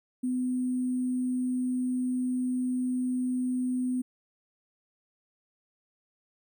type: tone with sample-and-hold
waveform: sine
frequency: 252.2 Hz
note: B3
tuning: 36 cents sharp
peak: -26 dBFS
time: 0.23-4.02 s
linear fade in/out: 10 ms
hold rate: 8820 Hz
effects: none